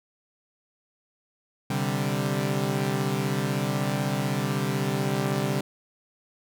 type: chord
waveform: sawtooth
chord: C suspended second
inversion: none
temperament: equal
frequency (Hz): 130.81 / 146.83 / 196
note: C3 / D3 / G3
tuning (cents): 0 / 0 / 0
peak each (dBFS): -25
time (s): 1.7-5.61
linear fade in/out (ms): 5
effects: none